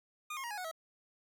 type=tone with pitch steps; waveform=25% pulse; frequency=1220 / 1074.4 / 946.2 / 833.3 / 733.8 / 646.3 Hz; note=D#6 / C6 / A#5 / G#5 / F#5 / E5; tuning=-34 / +46 / +26 / +6 / -15 / -34 cents; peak=-35 dBFS; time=0.3-0.714 s; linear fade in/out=5 ms; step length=69 ms; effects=none